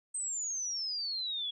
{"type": "exponential sweep", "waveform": "sine", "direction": "down", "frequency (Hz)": [8372, 3322], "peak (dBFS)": -33, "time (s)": [0.14, 1.51], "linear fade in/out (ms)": 10, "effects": []}